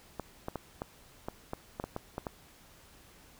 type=clicks; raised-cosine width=1 ms; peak=-21 dBFS; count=11; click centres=0.197 / 0.484 / 0.557 / 0.819 / 1.285 / 1.534 / 1.799 / 1.84 / 1.964 / 2.181 / 2.268 s; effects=pink hiss -58 dBFS RMS until 3.39 s